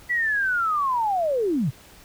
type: linear sweep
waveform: sine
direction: down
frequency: 1975.5 to 110 Hz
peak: -20 dBFS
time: 0.09-1.71 s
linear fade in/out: 20 ms
effects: pink hiss -49 dBFS RMS until 2.04 s